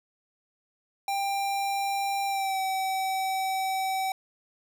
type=tone with pitch glide; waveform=square; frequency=792 to 765 Hz; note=G5 to G5; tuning=+18 to -42 cents; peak=-27 dBFS; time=1.08-4.12 s; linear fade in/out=2 ms; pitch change=-60 cents; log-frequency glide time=2.26-2.6 s; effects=none